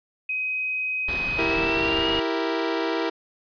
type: tone with pitch glide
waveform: sine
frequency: 2521 to 2863 Hz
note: D#7 to F7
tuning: +22 to +42 cents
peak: -24 dBFS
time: 0.29-2.2 s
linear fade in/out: 5 ms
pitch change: +220 cents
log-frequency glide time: 1.4-2.07 s
type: noise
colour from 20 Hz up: pink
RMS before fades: -32 dBFS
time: 1.08-2.2 s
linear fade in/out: 5 ms
type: chord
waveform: sawtooth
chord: E diminished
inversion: none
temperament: equal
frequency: 329.6 / 392 / 466.2 Hz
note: E4 / G4 / Bb4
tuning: 0 / 0 / 0 cents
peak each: -22 / -26 / -24 dBFS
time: 1.38-3.1 s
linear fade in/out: 10 ms
effects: resampled to 11025 Hz